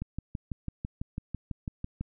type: click train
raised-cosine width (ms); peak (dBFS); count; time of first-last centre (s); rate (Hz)
5; -21; 13; 0.02-2.01; 6.03
effects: none